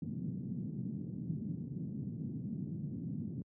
pink band-pass noise, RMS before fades -40 dBFS, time 0.02-3.42 s, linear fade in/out 2 ms, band 130 to 230 Hz, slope 24 dB/octave, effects high-pass 80 Hz 12 dB/octave

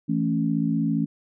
sine chord, A major, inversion second, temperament equal, 164.81 / 220 / 277.2 Hz, E3 / A3 / C#4, 0 / 0 / 0 cents, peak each -25 dBFS, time 0.08-1.06 s, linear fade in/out 20 ms, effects none

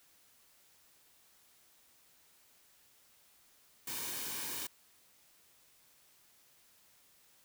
white noise with comb filter, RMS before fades -40 dBFS, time 3.87-4.67 s, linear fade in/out 5 ms, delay 1.5 ms, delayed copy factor -0.5, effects white hiss -66 dBFS RMS until 7.44 s

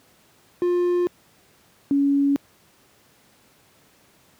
triangle / sine tone pair in turn, 353.6 / 280.7 Hz, F4 / C#4, +22 / +22 cents, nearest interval major third, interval 400 cents, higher first, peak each -16 dBFS, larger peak neither, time 0.62-1.07 / 1.91-2.36 s, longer neither, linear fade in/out 0 ms, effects pink hiss -57 dBFS RMS until 4.39 s + high-pass 100 Hz 12 dB/octave

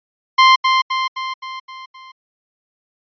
sawtooth tone with echo, 1046.5 Hz, C6, in tune, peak -3 dBFS, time 0.38-0.56 s, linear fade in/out 10 ms, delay 260 ms, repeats 6, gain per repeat -5 dB, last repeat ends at 2.12 s, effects resampled to 11025 Hz

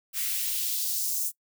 blue noise with high-pass filter sweep, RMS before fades -29 dBFS, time 0.13-1.32 s, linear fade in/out 50 ms, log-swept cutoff 1700 to 7400 Hz, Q 1.4, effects noise-tail reverb RT60 0.1 s tail -22 dB re dry

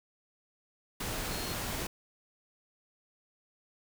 sine tone in noise, 4260 Hz, C8, 30 cents sharp, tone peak -44 dBFS, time 1.31-1.54 s, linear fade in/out 5 ms, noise pink, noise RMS -36 dBFS, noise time 1-1.87 s, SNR -11 dB, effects none

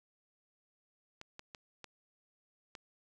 clicks, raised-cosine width 0.2 ms, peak -29 dBFS, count 5, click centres 1.214 / 1.394 / 1.548 / 1.843 / 2.752 s, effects none

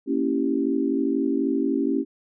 sine chord, A# diminished seventh, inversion none, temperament equal, 233.1 / 277.2 / 329.6 / 392 Hz, A#3 / C#4 / E4 / G4, 0 / 0 / 0 / 0 cents, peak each -28 / -23 / -27 / -28 dBFS, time 0.06-2.05 s, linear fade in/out 50 ms, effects none

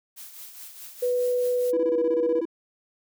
blue noise with tremolo, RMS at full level -40 dBFS, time 0.16-1.72 s, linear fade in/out 20 ms, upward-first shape triangle, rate 4.8 Hz, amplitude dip 60%
sine tone with pitch glide, 493.9 to 485.4 Hz, B4 to B4, 0 to -30 cents, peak -21 dBFS, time 1.02-2.41 s, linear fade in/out 10 ms, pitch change -30 cents, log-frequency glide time 1.83-1.96 s
triangle tone bursts, 332 Hz, E4, 12 cents sharp, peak -23 dBFS, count 12, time 1.73-2.454 s, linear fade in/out 5 ms, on 42 ms, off 20 ms
effects none

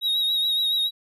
triangle tone with vibrato, 3800 Hz, A#7, 33 cents sharp, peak -19 dBFS, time 0.01-0.91 s, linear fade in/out 50 ms, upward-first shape triangle, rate 7.1 Hz, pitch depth 47 cents each way, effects none

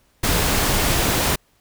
pink noise, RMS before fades -19 dBFS, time 0.23-1.36 s, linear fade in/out 10 ms, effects pink hiss -61 dBFS RMS until 1.6 s

